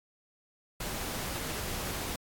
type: noise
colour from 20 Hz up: pink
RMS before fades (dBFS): -36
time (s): 0.8-2.16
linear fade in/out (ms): 5
effects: AAC 64 kbps